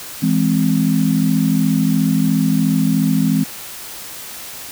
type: chord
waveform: sine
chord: E augmented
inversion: none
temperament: equal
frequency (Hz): 164.81 / 207.7 / 261.6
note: E3 / G#3 / B#3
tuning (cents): 0 / 0 / 0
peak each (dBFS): -17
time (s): 0.22-3.44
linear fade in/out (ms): 10
effects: white hiss -32 dBFS RMS until 4.71 s